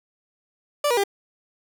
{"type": "tone with pitch steps", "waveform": "30% pulse", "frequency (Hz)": [585, 480.7, 400.1], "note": ["D5", "B4", "G4"], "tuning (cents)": [-7, -47, 35], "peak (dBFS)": -16, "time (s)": [0.84, 1.038], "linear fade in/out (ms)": 5, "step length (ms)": 66, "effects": []}